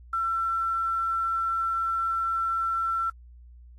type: tone with quantisation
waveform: sine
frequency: 1346 Hz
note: E6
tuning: 36 cents sharp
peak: -24 dBFS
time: 0.13-3.1 s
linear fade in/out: 5 ms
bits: 9
effects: added 60 Hz sine -46 dBFS peak until 3.78 s + AAC 32 kbps